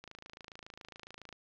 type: click train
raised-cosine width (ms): 0.2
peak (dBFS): -30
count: 36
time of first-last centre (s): 0.04-1.327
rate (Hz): 27.2
effects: low-pass 5000 Hz 12 dB/octave + 11-bit